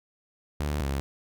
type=tone pair in turn; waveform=sawtooth; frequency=73.42 / 68.99 Hz; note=D2 / C#2; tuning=0 / -8 cents; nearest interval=minor second; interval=108 cents; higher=first; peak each=-23 dBFS; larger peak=neither; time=0.6-0.8 / 0.8-1 s; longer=neither; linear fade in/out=0 ms; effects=none